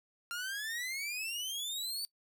sawtooth exponential sweep, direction up, 1380 to 4591 Hz, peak -33 dBFS, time 0.31-2.05 s, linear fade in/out 0 ms, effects noise-tail reverb RT60 0.1 s tail -21 dB re dry

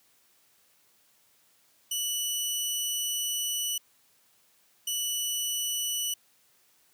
15% pulse tone bursts at uneven times, 2960 Hz, F#7, in tune, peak -21 dBFS, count 2, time 1.91-3.78 / 4.87-6.14 s, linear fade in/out 5 ms, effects white hiss -65 dBFS RMS until 6.93 s + high-pass 80 Hz 12 dB/octave

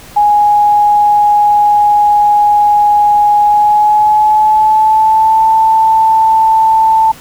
sine tone with pitch glide, 830.6 to 885.1 Hz, G#5 to A5, 0 to +10 cents, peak -5 dBFS, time 0.16-7.12 s, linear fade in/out 10 ms, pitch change +110 cents, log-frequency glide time 3.43-5.45 s, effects pink hiss -35 dBFS RMS until 7.2 s

